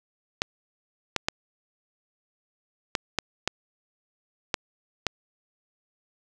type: clicks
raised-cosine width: 0.2 ms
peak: -6 dBFS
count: 8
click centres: 0.419 / 1.163 / 1.285 / 2.952 / 3.187 / 3.476 / 4.542 / 5.067 s
effects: none